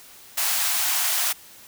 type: high-pass noise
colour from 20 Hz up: white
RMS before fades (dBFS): -23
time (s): 0.37-1.33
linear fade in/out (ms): 10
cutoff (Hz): 640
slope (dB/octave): 96
effects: white hiss -47 dBFS RMS until 1.67 s